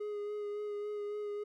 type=tone with vibrato; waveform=triangle; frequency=415.3 Hz; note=G#4; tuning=in tune; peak=-34 dBFS; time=0-1.44 s; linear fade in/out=10 ms; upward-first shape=sine; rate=3.6 Hz; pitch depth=18 cents each way; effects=none